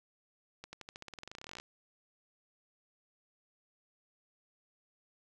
accelerating click train, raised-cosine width 0.2 ms, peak -28 dBFS, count 24, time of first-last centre 0.64-1.6 s, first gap 90 ms, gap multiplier 0.92, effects none

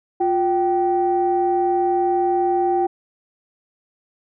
sine tone pair together, 353.5 / 776 Hz, F4 / G5, +21 / -18 cents, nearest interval octave + major second, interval 1361 cents, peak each -18 dBFS, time 0.2-2.87 s, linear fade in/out 10 ms, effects tanh soft clip ceiling -9 dBFS

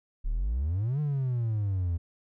triangle exponential two-way sweep, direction up then down, 32.49 to 152 to 82.5 Hz, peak -23 dBFS, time 0.24-1.98 s, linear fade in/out 20 ms, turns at 1 s, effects tanh soft clip ceiling -20 dBFS

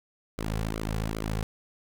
sawtooth tone with flanger, 54 Hz, A1, 32 cents flat, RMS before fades -31 dBFS, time 0.38-1.43 s, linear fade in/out 0 ms, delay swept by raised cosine 1.1 to 3.3 ms, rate 2.5 Hz, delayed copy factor -0.8, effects none

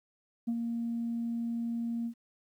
sine tone with ADSR envelope, 233.1 Hz, A#3, in tune, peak -25 dBFS, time 0.47-2.14 s, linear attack 16 ms, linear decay 57 ms, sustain -5 dB, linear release 81 ms, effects tanh soft clip ceiling -26 dBFS + 11-bit

